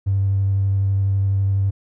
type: tone with vibrato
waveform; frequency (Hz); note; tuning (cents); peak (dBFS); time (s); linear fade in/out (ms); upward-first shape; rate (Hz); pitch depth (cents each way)
triangle; 97.9; G2; -2; -12; 0.06-1.71; 20; sine; 12; 13
effects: tanh soft clip ceiling -13 dBFS